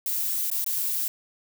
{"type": "noise with dropouts", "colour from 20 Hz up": "violet", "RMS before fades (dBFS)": -27, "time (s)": [0.06, 1.08], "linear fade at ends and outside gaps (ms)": 2, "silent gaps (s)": [[0.502, 0.514], [0.644, 0.663]], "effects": []}